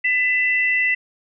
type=tone pair together; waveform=sine; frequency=2001 / 2677 Hz; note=B6 / E7; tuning=+22 / +26 cents; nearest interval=perfect fourth; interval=504 cents; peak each=-17 / -22 dBFS; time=0.04-0.95 s; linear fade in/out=10 ms; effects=none